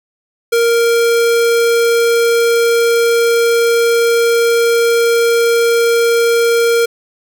square tone, 466.2 Hz, A#4, in tune, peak -10 dBFS, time 0.52-6.86 s, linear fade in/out 10 ms, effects none

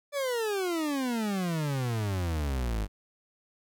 40% pulse exponential sweep, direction down, 587 to 49.3 Hz, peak -27 dBFS, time 0.12-2.88 s, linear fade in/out 50 ms, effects none

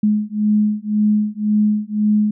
sine beating tone pair, 210 / 211.9 Hz, G#3 / G#3, +19 / +35 cents, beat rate 1.9 Hz, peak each -17 dBFS, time 0.03-2.31 s, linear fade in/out 5 ms, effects none

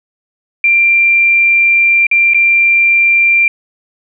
sine tone with dropouts, 2371 Hz, D7, 16 cents sharp, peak -6 dBFS, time 0.64-3.48 s, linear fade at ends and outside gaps 2 ms, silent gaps 2.068-2.113 / 2.336-2.345 s, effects none

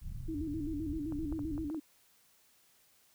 pink low-pass noise, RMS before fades -42 dBFS, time 0.01-1.69 s, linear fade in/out 20 ms, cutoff 140 Hz, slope 24 dB/octave
sine tone with vibrato, 305.1 Hz, D#4, 34 cents flat, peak -35 dBFS, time 0.28-1.8 s, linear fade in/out 10 ms, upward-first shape square, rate 7.7 Hz, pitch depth 87 cents each way
clicks, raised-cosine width 1 ms, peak -34 dBFS, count 6, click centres 1.123 / 1.325 / 1.392 / 1.579 / 1.7 / 1.746 s
effects white hiss -67 dBFS RMS until 3.14 s

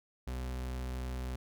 40% pulse tone, 63.1 Hz, B1, 38 cents sharp, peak -35 dBFS, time 0.27-1.36 s, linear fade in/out 5 ms, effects none

